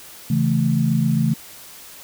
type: chord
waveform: sine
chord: A major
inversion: first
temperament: just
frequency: 137.5 / 165 / 220 Hz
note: C#3 / E3 / A3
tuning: -14 / +2 / 0 cents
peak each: -20 dBFS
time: 0.3-1.34 s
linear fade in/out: 5 ms
effects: white hiss -41 dBFS RMS until 2.03 s